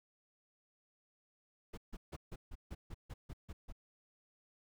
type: noise bursts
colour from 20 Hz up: brown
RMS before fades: -45 dBFS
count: 11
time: 1.73-3.725 s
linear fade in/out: 10 ms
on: 45 ms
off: 150 ms
effects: none